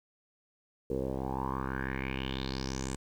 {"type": "tone with low-pass filter sweep", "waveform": "10% pulse", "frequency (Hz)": 66, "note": "C2", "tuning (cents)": 16, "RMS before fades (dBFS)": -35, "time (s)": [0.9, 2.96], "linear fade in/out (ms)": 5, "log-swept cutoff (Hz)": [450, 8200], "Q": 5.4, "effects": ["10-bit"]}